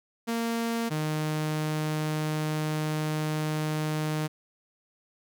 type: tone pair in turn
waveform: sawtooth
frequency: 230.9 / 154.11 Hz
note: A#3 / D#3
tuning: -16 / -16 cents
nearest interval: perfect fifth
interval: 700 cents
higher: first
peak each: -23 dBFS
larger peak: neither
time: 0.27-0.9 / 0.9-4.28 s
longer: second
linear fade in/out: 20 ms
effects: none